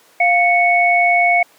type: tone pair together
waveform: sine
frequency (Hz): 700.5 / 2215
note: F5 / C#7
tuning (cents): +5 / -2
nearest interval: octave + minor sixth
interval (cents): 1993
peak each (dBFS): -13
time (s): 0.2-1.43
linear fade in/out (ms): 5
effects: pink hiss -50 dBFS RMS until 1.58 s + high-pass 400 Hz 12 dB/octave